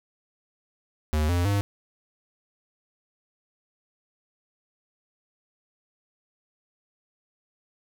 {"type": "tone with pitch steps", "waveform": "square", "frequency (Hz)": [76.5, 87.7, 100.9], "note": ["D#2", "F2", "G#2"], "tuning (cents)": [-29, 8, -49], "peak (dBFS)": -22, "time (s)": [1.13, 1.61], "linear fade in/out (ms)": 0, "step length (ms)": 160, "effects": []}